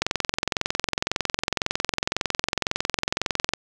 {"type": "click train", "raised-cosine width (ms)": 0.2, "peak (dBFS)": -4, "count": 78, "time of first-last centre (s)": [0.02, 3.536], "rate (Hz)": 21.9, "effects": ["7-bit"]}